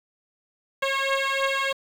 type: beating tone pair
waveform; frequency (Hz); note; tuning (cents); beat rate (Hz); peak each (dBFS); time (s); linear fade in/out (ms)
10% pulse; 542 / 545.2; C#5 / C#5; -39 / -29; 3.2; -17; 0.82-1.73; 10
effects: low-pass 5000 Hz 12 dB/octave + 7-bit